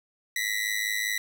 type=ring-modulated tone; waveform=sawtooth; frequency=1967 Hz; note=B6; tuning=7 cents flat; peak=-20 dBFS; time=0.36-1.18 s; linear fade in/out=0 ms; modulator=52.5 Hz; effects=none